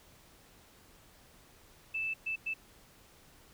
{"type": "tone bursts at uneven times", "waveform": "sine", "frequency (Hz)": 2637, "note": "E7", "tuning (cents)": 0, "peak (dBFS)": -32, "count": 3, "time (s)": [[1.94, 2.14], [2.26, 2.36], [2.46, 2.54]], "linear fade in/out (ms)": 10, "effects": ["pink hiss -60 dBFS RMS until 3.53 s"]}